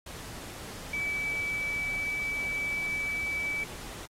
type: tone in noise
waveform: sine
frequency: 2300 Hz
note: D7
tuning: 37 cents flat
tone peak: -29 dBFS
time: 0.93-3.64 s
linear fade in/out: 5 ms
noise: pink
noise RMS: -43 dBFS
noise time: 0.06-4.06 s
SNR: +11 dB
effects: low-pass 12000 Hz 12 dB/octave + AAC 48 kbps